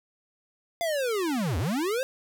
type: linear two-way sweep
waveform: square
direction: down then up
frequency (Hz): 698.5 to 72.8 to 544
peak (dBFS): -26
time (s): 0.81-2.03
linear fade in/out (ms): 0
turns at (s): 1.58
effects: none